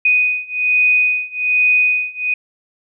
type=beating tone pair; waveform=sine; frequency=2489 / 2490.2 Hz; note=D#7 / D#7; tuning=0 / +1 cents; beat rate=1.2 Hz; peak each=-16 / -15 dBFS; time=0.05-2.34 s; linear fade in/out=5 ms; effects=none